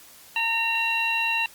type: harmonic tone with a mistuned harmonic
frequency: 915 Hz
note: A#5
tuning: 32 cents flat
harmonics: 1 / 2 / 3 / 4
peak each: -29 / -32 / -23 / -34 dBFS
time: 0.36-1.46 s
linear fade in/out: 2 ms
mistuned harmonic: 4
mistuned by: +130 cents
effects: white hiss -49 dBFS RMS until 1.54 s + Opus 48 kbps